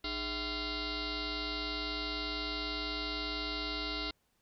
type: tone with frequency modulation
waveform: sine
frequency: 2093 Hz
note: C7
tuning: in tune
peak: -34 dBFS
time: 0.04-4.11 s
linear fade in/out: 5 ms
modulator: 358 Hz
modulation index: 6.9
effects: pink hiss -75 dBFS RMS until 4.41 s